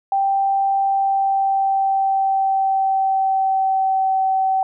sine tone with pitch glide, 784 to 765.2 Hz, G5 to G5, 0 to -42 cents, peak -15 dBFS, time 0.12-4.63 s, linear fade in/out 2 ms, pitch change -42 cents, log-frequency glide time 0.8-4.22 s, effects none

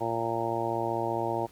harmonic tone, 115.3 Hz, A#2, 19 cents flat, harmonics 1 / 2 / 3 / 4 / 5 / 6 / 7 / 8, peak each -38 / -41 / -33 / -37 / -35 / -35 / -35 / -34 dBFS, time 0-1.47 s, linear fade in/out 20 ms, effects pink hiss -57 dBFS RMS until 1.51 s

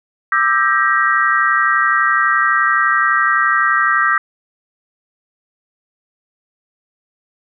sine chord, E half-diminished seventh, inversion third, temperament just, 1186.7 / 1318.5 / 1582.2 / 1898.7 Hz, D6 / E6 / G6 / Bb6, +18 / 0 / +16 / +31 cents, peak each -17 dBFS, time 0.32-4.18 s, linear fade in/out 2 ms, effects none

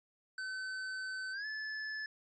square tone with pitch glide, 1525 to 1731.6 Hz, G6 to A6, -48 to -28 cents, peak -39 dBFS, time 0.38-2.06 s, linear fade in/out 2 ms, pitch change +220 cents, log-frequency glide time 1.32-1.46 s, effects resampled to 16000 Hz

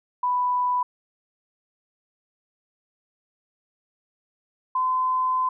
sine tone pair in turn, 991 / 1023.6 Hz, B5 / C6, +6 / -38 cents, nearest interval minor second, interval 56 cents, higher second, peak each -20 dBFS, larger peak neither, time 0.23-0.83 / 4.75-5.49 s, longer second, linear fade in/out 5 ms, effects none

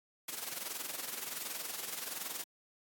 white noise with amplitude modulation, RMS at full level -38 dBFS, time 0.28-2.44 s, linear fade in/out 5 ms, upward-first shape sine, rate 21.3 Hz, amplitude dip 65%, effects high-pass 200 Hz 12 dB/octave + AAC 64 kbps

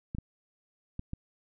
clicks, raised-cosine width 5 ms, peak -23 dBFS, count 4, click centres 0.149 / 0.185 / 0.994 / 1.134 s, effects none

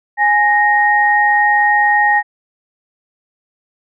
sine tone pair together, 831.6 / 1864.7 Hz, G#5 / A#6, +2 / 0 cents, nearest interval octave + major second, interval 1398 cents, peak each -12 dBFS, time 0.17-2.23 s, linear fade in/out 50 ms, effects none

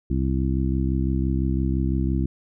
harmonic tone, 65.9 Hz, C2, 13 cents sharp, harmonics 1 / 2 / 3 / 4 / 5, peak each -23 / -26 / -28 / -29 / -30 dBFS, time 0.1-2.26 s, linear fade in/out 5 ms, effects none

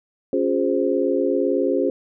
sine chord, Db major seventh, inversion none, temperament equal with one note detuned, 277.2 / 355.5 / 415.3 / 523.3 Hz, Db4 / F4 / Ab4 / C5, 0 / +31 / 0 / 0 cents, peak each -23 dBFS, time 0.33-1.9 s, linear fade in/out 2 ms, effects none

